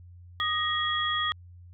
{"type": "tone cluster", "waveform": "sine", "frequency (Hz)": [1233, 1881, 3317], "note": ["D#6", "A#6", "G#7"], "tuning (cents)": [-16, 15, -3], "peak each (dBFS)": [-29, -31, -29], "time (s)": [0.4, 1.32], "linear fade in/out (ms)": 0, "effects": ["added 88 Hz sine -46 dBFS peak until 1.73 s"]}